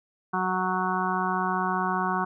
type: harmonic tone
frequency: 185 Hz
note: F#3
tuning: in tune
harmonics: 1 / 2 / 4 / 5 / 6 / 7 / 8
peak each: -31 / -34 / -31 / -31 / -29 / -35 / -33 dBFS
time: 0.33-2.25 s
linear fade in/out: 10 ms
effects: none